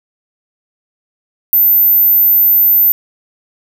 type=tone; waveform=sine; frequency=14190 Hz; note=A9; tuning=13 cents sharp; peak=-6 dBFS; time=1.53-2.92 s; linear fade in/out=0 ms; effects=none